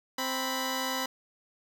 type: tone pair together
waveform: 10% pulse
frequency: 261.6 / 987.8 Hz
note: C4 / B5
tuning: 0 / 0 cents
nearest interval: octave + major seventh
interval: 2300 cents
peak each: -24 dBFS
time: 0.18-1.06 s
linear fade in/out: 5 ms
effects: none